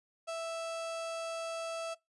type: tone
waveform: 35% pulse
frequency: 659.3 Hz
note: E5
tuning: in tune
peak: -34 dBFS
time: 0.27-1.95 s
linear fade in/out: 20 ms
effects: noise-tail reverb RT60 0.2 s tail -23 dB re dry + resampled to 24000 Hz